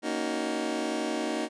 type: chord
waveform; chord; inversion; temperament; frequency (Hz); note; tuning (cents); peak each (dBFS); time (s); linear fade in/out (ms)
25% pulse; D# minor seventh; second; just; 233.3 / 280 / 311.1 / 373.4; A#3 / C#4 / D#4 / F#4; +2 / +18 / 0 / +16; -31 / -32 / -28 / -32; 0.02-1.49; 50
effects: resampled to 22050 Hz